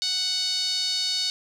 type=tone with band-pass filter; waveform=5% pulse; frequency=742 Hz; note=F#5; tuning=5 cents sharp; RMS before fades=-26 dBFS; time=0.02-1.3 s; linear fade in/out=0 ms; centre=4200 Hz; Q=4.9; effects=9-bit